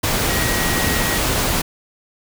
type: tone in noise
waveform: sine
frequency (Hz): 1900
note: A#6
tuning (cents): +33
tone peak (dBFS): -25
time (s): 0.29-1.18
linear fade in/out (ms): 10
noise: pink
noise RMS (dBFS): -19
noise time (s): 0.03-1.62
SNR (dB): -9
effects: none